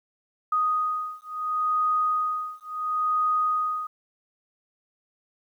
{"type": "beating tone pair", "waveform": "sine", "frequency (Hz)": [1244.5, 1245.22], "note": ["D#6", "D#6"], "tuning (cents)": [0, 1], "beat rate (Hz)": 0.72, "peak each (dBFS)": -26, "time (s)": [0.52, 3.87], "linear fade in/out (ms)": 5, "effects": ["10-bit"]}